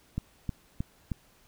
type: click train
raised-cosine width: 5 ms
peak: -18 dBFS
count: 4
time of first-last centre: 0.18-1.117 s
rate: 3.2 Hz
effects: pink hiss -62 dBFS RMS until 1.47 s